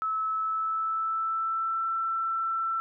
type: tone with pitch glide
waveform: sine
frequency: 1300 to 1337.3 Hz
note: E6 to E6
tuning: -24 to +24 cents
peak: -26 dBFS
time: 0.02-2.8 s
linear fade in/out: 0 ms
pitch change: +48 cents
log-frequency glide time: 0.27-1.87 s
effects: none